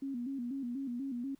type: tone with vibrato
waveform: sine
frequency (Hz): 256.6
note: C4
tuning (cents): -34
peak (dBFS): -35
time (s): 0.02-1.35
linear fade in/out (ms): 5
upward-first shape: square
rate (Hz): 4.1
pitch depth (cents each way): 110
effects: pink hiss -71 dBFS RMS until 1.39 s